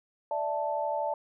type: chord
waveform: sine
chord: D suspended second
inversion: none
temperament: equal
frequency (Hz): 587.3 / 659.3 / 880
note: D5 / E5 / A5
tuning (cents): 0 / 0 / 0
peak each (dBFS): -32 / -34 / -31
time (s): 0.31-1.14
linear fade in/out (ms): 2
effects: none